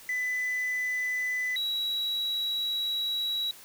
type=tone pair in turn; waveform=sine; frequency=2000 / 3886 Hz; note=B6 / B7; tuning=+21 / -29 cents; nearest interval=major seventh; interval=1150 cents; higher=second; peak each=-25 dBFS; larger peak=neither; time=0.09-1.56 / 1.56-3.51 s; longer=second; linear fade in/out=2 ms; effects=tanh soft clip ceiling -26 dBFS + white hiss -50 dBFS RMS until 3.64 s